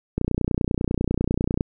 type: click train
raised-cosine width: 3 ms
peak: -9 dBFS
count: 44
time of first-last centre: 0.18-1.609 s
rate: 30.1 Hz
effects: none